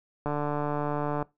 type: click train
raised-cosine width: 1 ms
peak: -16 dBFS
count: 143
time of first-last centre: 0.26-1.226 s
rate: 147 Hz
effects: noise-tail reverb RT60 0.2 s tail -21 dB re dry